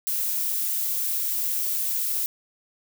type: noise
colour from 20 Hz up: violet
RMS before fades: -26 dBFS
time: 0.07-2.26 s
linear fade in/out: 0 ms
effects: none